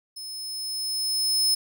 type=tone with level ramp; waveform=sawtooth; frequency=5200 Hz; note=E8; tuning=24 cents flat; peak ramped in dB=-33 to -16 dBFS; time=0.16-1.55 s; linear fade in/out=10 ms; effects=none